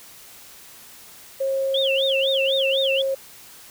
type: tone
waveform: sine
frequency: 539 Hz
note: C#5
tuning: 49 cents flat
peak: -20 dBFS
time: 1.4-3.15 s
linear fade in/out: 10 ms
type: tone with vibrato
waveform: sine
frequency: 3136 Hz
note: G7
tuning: in tune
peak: -21 dBFS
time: 1.74-3.02 s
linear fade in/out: 5 ms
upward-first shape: sine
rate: 4 Hz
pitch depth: 290 cents each way
effects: white hiss -45 dBFS RMS until 3.7 s